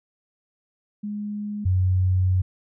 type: tone pair in turn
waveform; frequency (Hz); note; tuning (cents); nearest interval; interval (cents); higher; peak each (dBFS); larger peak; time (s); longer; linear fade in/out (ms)
sine; 207.7 / 92.52; G#3 / F#2; 0 / 0; octave + major second; 1400; first; -27 / -17; second; 1.03-1.65 / 1.65-2.42; second; 10
effects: none